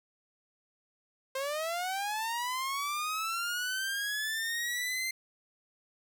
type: linear sweep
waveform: sawtooth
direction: up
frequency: 523 to 2093 Hz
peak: -28 dBFS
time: 1.35-5.11 s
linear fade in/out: 5 ms
effects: none